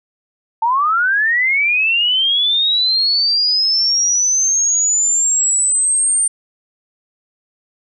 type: linear sweep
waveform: sine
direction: up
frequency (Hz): 880 to 8870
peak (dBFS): -12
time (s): 0.62-6.28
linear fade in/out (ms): 5
effects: none